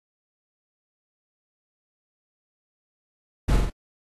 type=noise with echo; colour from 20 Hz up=brown; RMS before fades=-19 dBFS; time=3.48-3.57 s; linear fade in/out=10 ms; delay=44 ms; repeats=3; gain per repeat=-3 dB; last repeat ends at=3.702 s; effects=AAC 32 kbps